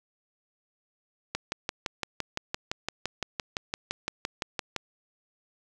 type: click train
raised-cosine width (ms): 0.2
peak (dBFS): -12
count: 21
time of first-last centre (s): 1.35-4.763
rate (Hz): 5.86
effects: none